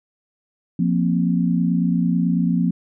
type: chord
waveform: sine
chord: F suspended fourth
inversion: none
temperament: just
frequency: 174.61 / 232.8 / 261.9 Hz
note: F3 / Bb3 / C4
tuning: 0 / -2 / +2 cents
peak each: -18 / -22 / -23 dBFS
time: 0.79-2.71 s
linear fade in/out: 5 ms
effects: none